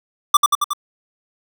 square tone with echo, 1174.7 Hz, D6, in tune, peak -7 dBFS, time 0.34-0.37 s, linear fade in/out 5 ms, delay 91 ms, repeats 4, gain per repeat -3 dB, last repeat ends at 0.734 s, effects none

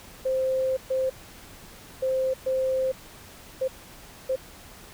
sine tone bursts at uneven times, 523 Hz, C5, 1 cent flat, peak -22 dBFS, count 6, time 0.25-0.77 / 0.9-1.1 / 2.02-2.34 / 2.46-2.92 / 3.61-3.68 / 4.29-4.36 s, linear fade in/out 10 ms, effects pink hiss -47 dBFS RMS until 4.93 s

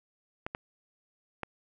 clicks, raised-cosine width 0.5 ms, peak -19 dBFS, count 3, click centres 0.465 / 0.549 / 1.433 s, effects none

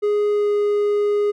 triangle tone with pitch glide, 415.3 to 412.9 Hz, G#4 to G#4, 0 to -10 cents, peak -14 dBFS, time 0.02-1.32 s, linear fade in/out 20 ms, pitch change -10 cents, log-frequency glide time 0.3-0.5 s, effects none

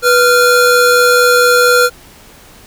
square tone pair together, 491.3 / 1389.6 Hz, B4 / F6, -9 / -9 cents, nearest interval octave + tritone, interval 1800 cents, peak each -10 dBFS, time 0.02-1.9 s, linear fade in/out 50 ms, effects pink hiss -40 dBFS RMS until 2.66 s

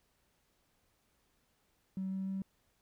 triangle tone with pitch steps, 190 / 191.32 / 192.65 Hz, F#3 / G3 / G3, +46 / -42 / -30 cents, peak -31 dBFS, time 1.97-2.42 s, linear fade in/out 2 ms, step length 150 ms, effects tanh soft clip ceiling -32 dBFS + pink hiss -75 dBFS RMS until 2.81 s

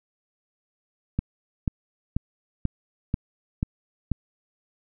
click train, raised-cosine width 5 ms, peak -11 dBFS, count 7, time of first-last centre 1.19-4.117 s, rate 2.05 Hz, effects none

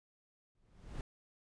brown noise with exponential growth, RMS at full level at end -39 dBFS, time 0.55-1.01 s, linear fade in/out 1 ms, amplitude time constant 100 ms, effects resampled to 22050 Hz

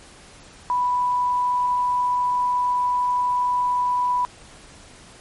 sine tone, 987.8 Hz, B5, in tune, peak -18 dBFS, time 0.7-4.25 s, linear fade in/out 0 ms, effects pink hiss -46 dBFS RMS until 5.2 s + MP3 48 kbps

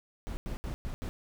brown noise bursts at uneven times, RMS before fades -36 dBFS, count 5, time 0.27-0.37 / 0.46-0.57 / 0.64-0.74 / 0.85-0.94 / 1.02-1.09 s, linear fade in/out 0 ms, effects none

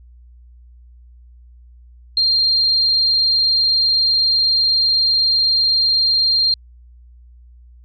sine tone, 4192 Hz, C8, 2 cents sharp, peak -12 dBFS, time 2.17-6.54 s, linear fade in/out 2 ms, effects added 60 Hz sine -41 dBFS peak until 7.84 s + MP3 48 kbps

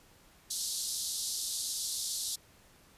pink band-pass noise, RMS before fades -36 dBFS, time 0.5-2.36 s, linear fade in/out 10 ms, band 3800 to 12000 Hz, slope 48 dB/octave, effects pink hiss -61 dBFS RMS until 2.97 s + resampled to 32000 Hz

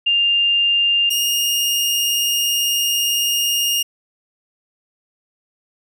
sine / sawtooth tone pair in turn, 2800 / 2837 Hz, F7 / F7, +4 / +27 cents, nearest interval unison, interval 23 cents, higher second, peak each -13 dBFS, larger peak neither, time 0.06-1.1 / 1.1-3.83 s, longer second, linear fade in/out 10 ms, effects none

